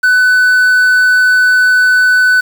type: tone with quantisation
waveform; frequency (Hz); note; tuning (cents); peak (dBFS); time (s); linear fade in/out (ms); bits
triangle; 1499; F#6; +22; -4; 0.03-2.41; 10; 5
effects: none